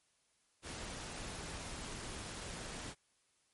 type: noise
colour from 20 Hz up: pink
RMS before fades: -45 dBFS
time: 0.62-2.95 s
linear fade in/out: 50 ms
effects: white hiss -75 dBFS RMS until 3.53 s + MP3 48 kbps